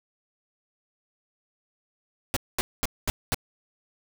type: noise bursts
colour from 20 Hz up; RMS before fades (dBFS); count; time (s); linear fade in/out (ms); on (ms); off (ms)
pink; -25; 5; 2.34-3.345; 0; 25; 220
effects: none